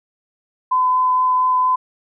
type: tone with vibrato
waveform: sine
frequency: 1014 Hz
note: B5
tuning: 45 cents sharp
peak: -13 dBFS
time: 0.71-1.76 s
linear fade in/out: 10 ms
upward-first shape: triangle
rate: 4.3 Hz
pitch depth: 8 cents each way
effects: none